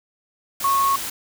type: tone in noise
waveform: sine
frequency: 1100 Hz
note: C#6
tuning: 14 cents flat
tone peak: -16 dBFS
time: 0.64-0.96 s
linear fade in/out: 5 ms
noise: white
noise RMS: -29 dBFS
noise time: 0.6-1.1 s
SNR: +10 dB
effects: none